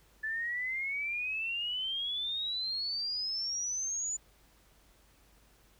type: exponential sweep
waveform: sine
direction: up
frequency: 1737 to 7040 Hz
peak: -32 dBFS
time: 0.23-4.17 s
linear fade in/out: 10 ms
effects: added 50 Hz sine -65 dBFS peak until 5.79 s + pink hiss -65 dBFS RMS until 5.79 s